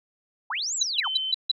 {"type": "linear two-way sweep", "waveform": "sine", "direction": "up then down", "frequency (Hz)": [739, 7820, 739], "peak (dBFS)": -26, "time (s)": [0.5, 1.08], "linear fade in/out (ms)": 5, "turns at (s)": 0.75}
{"type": "tone bursts", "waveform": "sine", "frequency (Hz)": 3951, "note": "B7", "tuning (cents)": 0, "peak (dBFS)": -17, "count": 5, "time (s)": [0.81, 1.515], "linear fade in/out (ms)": 5, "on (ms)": 21, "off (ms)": 150}
{"type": "tone", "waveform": "sine", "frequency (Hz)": 3073, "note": "G7", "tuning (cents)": -35, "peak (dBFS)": -26, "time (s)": [1.04, 1.32], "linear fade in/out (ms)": 5}
{"effects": ["tanh soft clip ceiling -10 dBFS"]}